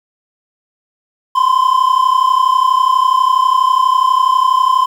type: tone pair together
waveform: triangle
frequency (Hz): 1017 / 1049.2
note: C6 / C6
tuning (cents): -50 / +4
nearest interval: minor second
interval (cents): 54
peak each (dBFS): -10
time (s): 1.35-4.86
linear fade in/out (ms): 10
effects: 7-bit